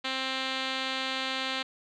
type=tone with low-pass filter; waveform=5% pulse; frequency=263.4 Hz; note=C4; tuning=12 cents sharp; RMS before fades=-32 dBFS; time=0.04-1.63 s; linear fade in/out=10 ms; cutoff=4300 Hz; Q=3.5; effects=none